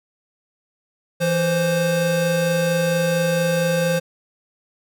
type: tone pair together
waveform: square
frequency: 166.31 / 523.3 Hz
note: E3 / C5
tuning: +16 / 0 cents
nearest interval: octave + minor sixth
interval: 1984 cents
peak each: -22 / -20 dBFS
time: 1.2-4 s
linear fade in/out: 20 ms
effects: none